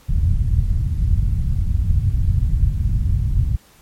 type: low-pass noise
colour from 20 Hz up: white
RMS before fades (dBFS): -17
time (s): 0.08-3.57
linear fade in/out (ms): 10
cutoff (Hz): 110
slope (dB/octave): 24
effects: pink hiss -51 dBFS RMS until 3.81 s + MP3 64 kbps